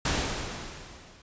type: noise with level ramp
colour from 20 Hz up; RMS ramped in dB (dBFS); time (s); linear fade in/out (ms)
pink; -25 to -54; 0.05-1.22; 5
effects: resampled to 16000 Hz